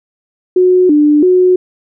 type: tone with vibrato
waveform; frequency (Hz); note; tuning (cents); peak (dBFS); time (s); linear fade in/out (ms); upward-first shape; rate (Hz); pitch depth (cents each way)
sine; 329.6; E4; 0; -5; 0.56-1.56; 5; square; 1.5; 180
effects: none

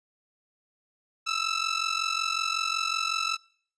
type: ring-modulated tone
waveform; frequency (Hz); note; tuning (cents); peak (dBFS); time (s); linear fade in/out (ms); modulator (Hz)
15% pulse; 1318.5; E6; 0; -17; 1.26-3.37; 20; 22.7
effects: noise-tail reverb RT60 0.6 s tail -26 dB re dry + resampled to 22050 Hz

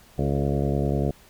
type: harmonic tone with a mistuned harmonic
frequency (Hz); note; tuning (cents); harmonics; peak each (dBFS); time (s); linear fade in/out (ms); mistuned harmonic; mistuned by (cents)
70.1; C#2; +20; 1 / 2 / 3 / 4 / 5 / 6 / 7 / 8 / 9 / 10; -28 / -25 / -29 / -32 / -32 / -32 / -36 / -34 / -36 / -37; 0.18-1.11; 5; 6; +28
effects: pink hiss -53 dBFS RMS until 1.29 s

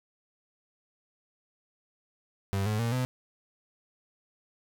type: tone with pitch steps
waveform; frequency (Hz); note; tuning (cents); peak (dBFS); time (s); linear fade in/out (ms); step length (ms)
35% pulse; 98 / 106.87 / 116.54 / 127.09; G2 / A2 / A#2 / C3; 0 / -50 / 0 / -50; -25; 2.53-3.05; 0; 130
effects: none

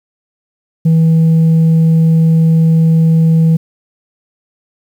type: tone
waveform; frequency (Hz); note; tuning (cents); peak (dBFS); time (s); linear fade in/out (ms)
sine; 162.3; E3; -27; -3; 0.85-3.57; 10
effects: tanh soft clip ceiling -5 dBFS + 7-bit

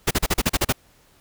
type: noise bursts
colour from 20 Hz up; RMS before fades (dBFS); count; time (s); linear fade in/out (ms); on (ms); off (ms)
pink; -19; 9; 0.07-0.726; 10; 40; 37
effects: pink hiss -57 dBFS RMS until 1.2 s

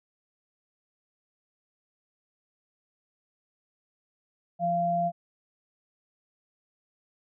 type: tone pair together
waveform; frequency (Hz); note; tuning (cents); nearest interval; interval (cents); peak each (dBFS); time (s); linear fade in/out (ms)
sine; 172.5 / 690; F3 / F5; -21 / -21; 2 octaves; 2400; -32 / -24; 4.59-5.12; 50
effects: none

